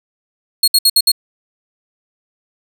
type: tone bursts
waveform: sawtooth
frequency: 4300 Hz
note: C8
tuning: 47 cents sharp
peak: -5 dBFS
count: 5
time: 0.63-1.118 s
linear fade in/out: 5 ms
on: 48 ms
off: 62 ms
effects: none